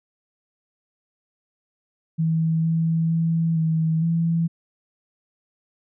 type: tone with pitch steps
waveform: sine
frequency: 161.8 / 163.4 / 164.5 / 160.6 / 166.2 Hz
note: E3 / E3 / E3 / E3 / E3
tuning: -32 / -15 / -3 / -45 / +15 cents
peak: -18 dBFS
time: 2.18-4.48 s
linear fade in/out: 20 ms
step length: 460 ms
effects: none